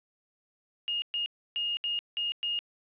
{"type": "tone bursts at uneven times", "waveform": "sine", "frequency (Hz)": 2848, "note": "F7", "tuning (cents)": 33, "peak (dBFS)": -28, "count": 6, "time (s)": [[0.88, 1.02], [1.14, 1.26], [1.56, 1.77], [1.84, 1.99], [2.17, 2.32], [2.43, 2.59]], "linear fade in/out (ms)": 0, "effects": ["resampled to 8000 Hz", "10-bit"]}